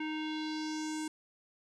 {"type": "tone with low-pass filter sweep", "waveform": "square", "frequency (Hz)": 310, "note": "D#4", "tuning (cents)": -6, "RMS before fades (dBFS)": -37, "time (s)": [0, 1.08], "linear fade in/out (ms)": 5, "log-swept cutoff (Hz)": [2400, 8700], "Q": 2.9, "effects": []}